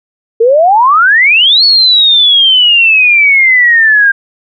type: exponential two-way sweep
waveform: sine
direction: up then down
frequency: 440 to 4435 to 1592 Hz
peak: -3 dBFS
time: 0.4-4.12 s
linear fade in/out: 10 ms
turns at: 1.64 s
effects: none